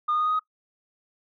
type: tone with pitch steps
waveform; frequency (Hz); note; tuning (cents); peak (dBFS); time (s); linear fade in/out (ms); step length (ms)
sine; 1219 / 1228.2 / 1237.4 / 1246.8 / 1256.2; D#6 / D#6 / D#6 / D#6 / D#6; -36 / -23 / -10 / +3 / +16; -20; 0.08-0.395; 10; 63
effects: noise-tail reverb RT60 0.1 s tail -22 dB re dry + tanh soft clip ceiling -18 dBFS